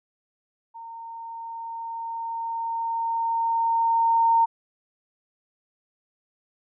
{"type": "tone with level ramp", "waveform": "sine", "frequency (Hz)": 917, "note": "A#5", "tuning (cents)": -29, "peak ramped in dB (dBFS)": [-37, -15], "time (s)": [0.74, 4.46], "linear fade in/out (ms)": 20, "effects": []}